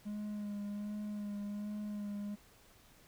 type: tone with vibrato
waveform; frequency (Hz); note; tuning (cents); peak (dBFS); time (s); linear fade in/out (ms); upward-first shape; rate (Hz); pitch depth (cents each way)
triangle; 206.9; G#3; -6; -36; 0.05-2.36; 20; sine; 1.3; 24
effects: pink hiss -63 dBFS RMS until 3.07 s